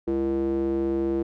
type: tone with band-pass filter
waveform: square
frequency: 67.6 Hz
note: C#2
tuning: 43 cents flat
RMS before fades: -25 dBFS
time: 0.07-1.23 s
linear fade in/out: 10 ms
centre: 370 Hz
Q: 5.9
effects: none